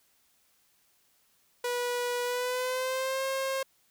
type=tone with pitch glide; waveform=sawtooth; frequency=487.9 to 535.1 Hz; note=B4 to C5; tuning=-21 to +39 cents; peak=-25 dBFS; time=1.64-3.63 s; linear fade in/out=5 ms; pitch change=+160 cents; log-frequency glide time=2.23-3.24 s; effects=white hiss -68 dBFS RMS until 3.9 s